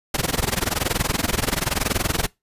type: noise with amplitude modulation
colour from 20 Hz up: pink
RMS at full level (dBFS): -19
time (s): 0.14-2.27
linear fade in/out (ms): 5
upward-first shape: sine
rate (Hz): 21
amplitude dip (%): 95
effects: noise-tail reverb RT60 0.2 s tail -23 dB re dry + resampled to 32000 Hz